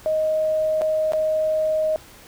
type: tone with dropouts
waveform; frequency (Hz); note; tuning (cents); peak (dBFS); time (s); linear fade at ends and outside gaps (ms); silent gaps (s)
sine; 625; D#5; +8; -18; 0.06-1.96; 0; 0.812-0.818 / 1.121-1.134
effects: pink hiss -46 dBFS RMS until 2.27 s